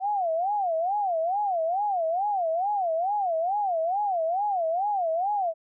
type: tone with vibrato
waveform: sine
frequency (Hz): 733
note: F#5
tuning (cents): -16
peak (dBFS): -23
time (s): 0-5.54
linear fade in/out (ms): 50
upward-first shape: sine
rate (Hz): 2.3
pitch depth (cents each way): 230
effects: none